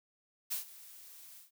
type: noise with ADSR envelope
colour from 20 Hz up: blue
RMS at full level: -34 dBFS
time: 0.5-1.51 s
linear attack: 22 ms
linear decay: 120 ms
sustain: -19 dB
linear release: 140 ms
effects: none